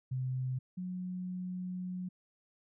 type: tone pair in turn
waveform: sine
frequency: 128.9 / 182.29 Hz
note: C3 / F#3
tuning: -26 / -26 cents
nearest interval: tritone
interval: 600 cents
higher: second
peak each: -32 / -36 dBFS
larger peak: first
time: 0.11-0.59 / 0.77-2.09 s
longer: second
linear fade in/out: 10 ms
effects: none